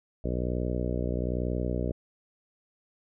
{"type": "harmonic tone", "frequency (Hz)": 61.1, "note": "B1", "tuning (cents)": -18, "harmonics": [1, 2, 3, 4, 5, 6, 7, 8, 9, 10], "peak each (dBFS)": [-31, -34, -36, -37, -38, -39, -39, -40, -41, -41], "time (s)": [0.24, 1.92], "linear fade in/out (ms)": 5, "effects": []}